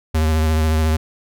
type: tone with vibrato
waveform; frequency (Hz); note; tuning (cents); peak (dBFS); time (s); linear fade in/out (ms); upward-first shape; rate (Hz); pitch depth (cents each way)
square; 78.7; D#2; +20; -15; 0.14-0.97; 10; sine; 14; 29
effects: none